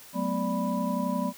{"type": "tone cluster", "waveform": "sine", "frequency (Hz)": [186.6, 217.6, 249.6, 585, 987], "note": ["F#3", "A3", "B3", "D5", "B5"], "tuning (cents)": [15, -19, 19, -7, -1], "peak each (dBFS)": [-31, -32, -31, -34, -33], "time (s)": [0.13, 1.33], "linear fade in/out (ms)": 50, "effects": ["white hiss -49 dBFS RMS until 1.37 s"]}